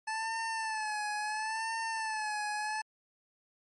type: tone with vibrato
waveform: 25% pulse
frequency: 871 Hz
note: A5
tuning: 18 cents flat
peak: -29 dBFS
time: 0.07-2.82 s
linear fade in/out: 10 ms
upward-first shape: sine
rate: 0.73 Hz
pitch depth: 66 cents each way
effects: MP3 48 kbps